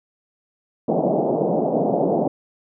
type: band-pass noise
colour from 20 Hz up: white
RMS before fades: -20 dBFS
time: 0.88-2.28 s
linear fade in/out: 5 ms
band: 150 to 740 Hz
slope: 48 dB/octave
effects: none